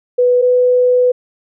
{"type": "tone pair in turn", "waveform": "sine", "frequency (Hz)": [493.9, 497.6], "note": ["B4", "B4"], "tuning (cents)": [0, 13], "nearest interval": "unison", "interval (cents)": 13, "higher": "second", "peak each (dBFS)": -8, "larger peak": "neither", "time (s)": [[0.18, 0.42], [0.42, 1.12]], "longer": "second", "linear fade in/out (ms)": 10, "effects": []}